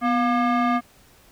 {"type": "tone with frequency modulation", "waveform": "sine", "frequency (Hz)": 246.9, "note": "B3", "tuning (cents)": 0, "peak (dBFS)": -15, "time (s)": [0.01, 0.81], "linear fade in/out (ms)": 50, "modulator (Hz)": 954, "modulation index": 1.2, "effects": ["tanh soft clip ceiling -17 dBFS", "pink hiss -54 dBFS RMS until 1.31 s"]}